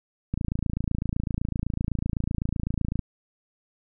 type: click train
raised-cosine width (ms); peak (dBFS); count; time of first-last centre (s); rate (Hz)
5; -14; 75; 0.34-2.992; 27.9
effects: none